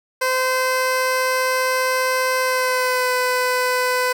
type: tone with pitch glide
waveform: 15% pulse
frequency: 515 to 502.7 Hz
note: C5 to B4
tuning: -28 to +31 cents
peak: -11 dBFS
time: 0.21-4.13 s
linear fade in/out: 10 ms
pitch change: -41 cents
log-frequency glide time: 2.42-3.13 s
effects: none